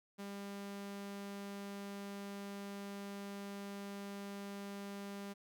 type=tone; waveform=sawtooth; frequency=200 Hz; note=G3; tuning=35 cents sharp; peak=-40 dBFS; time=0.18-5.34 s; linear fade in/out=20 ms; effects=13-bit